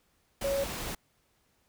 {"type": "tone in noise", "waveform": "sine", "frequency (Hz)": 554.4, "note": "C#5", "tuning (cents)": 0, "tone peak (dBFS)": -27, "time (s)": [0.44, 0.64], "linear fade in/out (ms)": 5, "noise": "pink", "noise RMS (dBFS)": -37, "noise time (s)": [0.41, 0.95], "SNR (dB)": 7, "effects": ["pink hiss -71 dBFS RMS until 1.68 s"]}